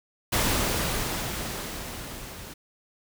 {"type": "noise with level ramp", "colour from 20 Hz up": "pink", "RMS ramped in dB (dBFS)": [-23, -42], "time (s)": [0.32, 2.54], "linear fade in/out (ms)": 10, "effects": []}